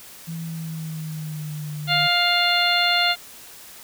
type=tone with pitch glide; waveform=sine; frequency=164.7 to 150.16 Hz; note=E3 to D3; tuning=-1 to +39 cents; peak=-28 dBFS; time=0.27-2.08 s; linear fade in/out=20 ms; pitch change=-160 cents; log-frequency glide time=0.41-1.64 s
type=harmonic tone; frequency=702 Hz; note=F5; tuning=9 cents sharp; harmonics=1 / 2 / 3 / 4 / 5 / 6; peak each=-24 / -24 / -24 / -24 / -24 / -24 dBFS; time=1.87-3.16 s; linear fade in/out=50 ms
effects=white hiss -43 dBFS RMS until 3.83 s